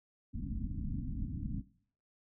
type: low-pass noise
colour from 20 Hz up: pink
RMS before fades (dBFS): -38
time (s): 0.33-1.62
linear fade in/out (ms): 20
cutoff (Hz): 290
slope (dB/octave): 96
effects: noise-tail reverb RT60 0.5 s tail -17 dB re dry